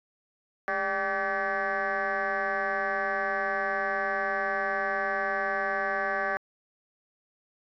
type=tone with frequency modulation; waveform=sine; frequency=1156 Hz; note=D6; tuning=28 cents flat; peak=-25 dBFS; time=0.68-6.37 s; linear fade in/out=0 ms; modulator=189 Hz; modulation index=3.7; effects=tanh soft clip ceiling -21 dBFS

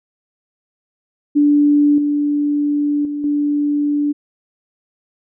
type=tone with level steps; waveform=sine; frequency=291.9 Hz; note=D4; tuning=10 cents flat; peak=-9 / -14 / -20 / -14 dBFS; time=1.35-4.13 s; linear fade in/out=20 ms; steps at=1.98 / 3.05 / 3.24 s; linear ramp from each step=2 ms; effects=none

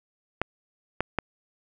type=clicks; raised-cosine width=0.5 ms; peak=-9 dBFS; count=3; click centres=0.416 / 1.006 / 1.187 s; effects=none

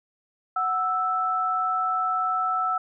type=tone pair together; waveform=sine; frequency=740 / 1318.5 Hz; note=F#5 / E6; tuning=0 / 0 cents; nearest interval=minor seventh; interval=1000 cents; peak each=-28 / -23 dBFS; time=0.56-2.78 s; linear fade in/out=5 ms; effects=none

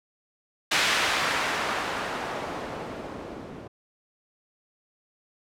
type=noise with low-pass filter sweep; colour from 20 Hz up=blue; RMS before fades=-29 dBFS; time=0.71-3.68 s; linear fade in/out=10 ms; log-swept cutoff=2600 to 300 Hz; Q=0.76; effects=none

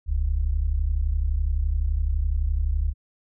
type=tone pair together; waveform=sine; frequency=40.69 / 72.5 Hz; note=E1 / D2; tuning=-22 / -22 cents; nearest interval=minor seventh; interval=1000 cents; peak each=-23 dBFS; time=0.06-2.94 s; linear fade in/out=50 ms; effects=none

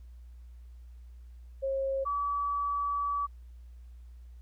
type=tone pair in turn; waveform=sine; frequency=540 / 1146.2 Hz; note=C#5 / D6; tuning=-45 / -42 cents; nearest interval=octave + minor second; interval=1303 cents; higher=second; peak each=-28 dBFS; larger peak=neither; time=1.62-2.05 / 2.05-3.27 s; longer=second; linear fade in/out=20 ms; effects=added 60 Hz sine -46 dBFS peak until 4.41 s + pink hiss -73 dBFS RMS until 4.41 s

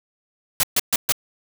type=noise bursts; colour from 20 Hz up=white; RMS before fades=-18 dBFS; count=4; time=0.6-1.122 s; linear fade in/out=2 ms; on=33 ms; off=130 ms; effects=none

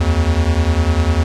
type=beating tone pair; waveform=square; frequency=75.5 / 85.5 Hz; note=D2 / F2; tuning=+48 / -36 cents; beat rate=10 Hz; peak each=-16 dBFS; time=0-1.24 s; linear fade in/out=10 ms; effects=low-pass 7000 Hz 12 dB/octave

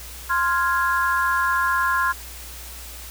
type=chord; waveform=sine; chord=F minor; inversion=second; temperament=equal; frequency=1046.5 / 1396.9 / 1661.2 Hz; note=C6 / F6 / Ab6; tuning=0 / 0 / 0 cents; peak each=-21 / -23 / -24 dBFS; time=0.29-2.13 s; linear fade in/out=20 ms; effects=added 60 Hz sine -39 dBFS peak until 3.1 s + white hiss -39 dBFS RMS until 3.1 s

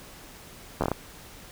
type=slowing click train; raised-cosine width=1 ms; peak=-11 dBFS; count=6; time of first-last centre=0.81-0.916 s; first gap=12 ms; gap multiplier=1.29; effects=pink hiss -47 dBFS RMS until 1.51 s

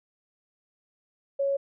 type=tone; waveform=sine; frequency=554.4 Hz; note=C#5; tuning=in tune; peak=-23 dBFS; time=1.39-1.57 s; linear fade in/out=10 ms; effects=none

